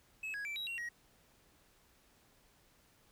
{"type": "tone with pitch steps", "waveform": "triangle", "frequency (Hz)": [2583, 1660, 2333, 3861, 2745, 1895], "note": ["E7", "G#6", "D7", "B7", "F7", "A#6"], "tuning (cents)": [-36, -1, -12, -40, -31, 28], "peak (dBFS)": -37, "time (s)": [0.23, 0.89], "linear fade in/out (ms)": 5, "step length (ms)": 110, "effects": ["pink hiss -68 dBFS RMS until 3.11 s"]}